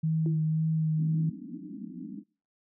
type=tone with vibrato; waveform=sine; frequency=158.1 Hz; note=D#3; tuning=28 cents sharp; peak=-24 dBFS; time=0.03-1.3 s; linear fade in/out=10 ms; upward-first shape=sine; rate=1.9 Hz; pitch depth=17 cents each way
type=tone with exponential decay; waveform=sine; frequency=331.4 Hz; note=E4; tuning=9 cents sharp; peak=-30 dBFS; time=0.26-0.49 s; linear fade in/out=1 ms; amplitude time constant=49 ms
type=band-pass noise; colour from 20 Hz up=white; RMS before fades=-41 dBFS; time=0.96-2.24 s; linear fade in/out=50 ms; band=170 to 310 Hz; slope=96 dB/octave
effects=noise-tail reverb RT60 0.4 s tail -24 dB re dry